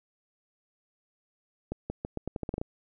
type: accelerating click train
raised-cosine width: 2 ms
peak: -19 dBFS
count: 11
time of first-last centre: 1.72-2.615 s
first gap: 180 ms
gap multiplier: 0.83
effects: none